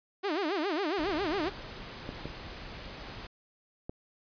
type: tone with vibrato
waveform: sawtooth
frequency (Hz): 349.7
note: F4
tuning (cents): +2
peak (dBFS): -25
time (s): 0.23-1.5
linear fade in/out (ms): 20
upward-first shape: sine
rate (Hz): 7.3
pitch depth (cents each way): 280
type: noise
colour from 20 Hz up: pink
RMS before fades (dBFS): -43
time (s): 0.98-3.27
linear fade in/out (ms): 5
type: clicks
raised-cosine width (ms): 2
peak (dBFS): -24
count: 3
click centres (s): 2.091 / 2.256 / 3.895
effects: resampled to 11025 Hz